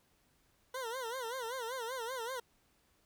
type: tone with vibrato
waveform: 20% pulse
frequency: 488.2 Hz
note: B4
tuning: 20 cents flat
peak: -33 dBFS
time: 0.74-2.4 s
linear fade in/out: 5 ms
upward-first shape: sine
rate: 5.2 Hz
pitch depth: 150 cents each way
effects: pink hiss -72 dBFS RMS until 3.05 s